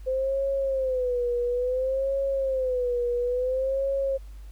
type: tone with vibrato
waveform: sine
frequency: 514 Hz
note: C5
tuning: 31 cents flat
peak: -23 dBFS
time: 0.06-4.18 s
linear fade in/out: 20 ms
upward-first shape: sine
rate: 0.58 Hz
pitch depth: 110 cents each way
effects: added 50 Hz sine -39 dBFS peak until 4.51 s + pink hiss -60 dBFS RMS until 4.51 s